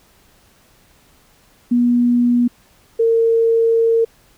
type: tone pair in turn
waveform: sine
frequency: 241.9 / 456.6 Hz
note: B3 / A#4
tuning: -36 / -36 cents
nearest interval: major seventh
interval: 1100 cents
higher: second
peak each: -11 dBFS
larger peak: neither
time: 1.71-2.48 / 2.99-4.05 s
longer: second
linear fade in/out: 10 ms
effects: pink hiss -53 dBFS RMS until 4.37 s